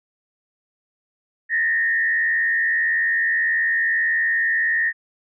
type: tone with frequency modulation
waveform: sine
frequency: 1839 Hz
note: A#6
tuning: 24 cents flat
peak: -17 dBFS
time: 1.49-4.93 s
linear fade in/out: 50 ms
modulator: 79.6 Hz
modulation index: 0.9
effects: none